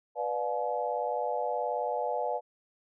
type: chord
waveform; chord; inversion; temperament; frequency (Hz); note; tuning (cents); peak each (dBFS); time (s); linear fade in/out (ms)
sine; B diminished seventh; none; just; 493.9 / 592.7 / 711.2 / 853.4; B4 / D5 / F5 / Ab5; 0 / +16 / +31 / +47; -34; 0.15-2.41; 50
effects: none